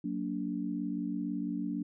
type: chord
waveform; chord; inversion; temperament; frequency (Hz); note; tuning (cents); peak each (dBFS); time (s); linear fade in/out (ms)
sine; Gb augmented; none; just; 185 / 231.2 / 289.1; Gb3 / Bb3 / D4; 0 / -14 / -27; -37 / -37 / -35; 0.04-1.83; 5
effects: none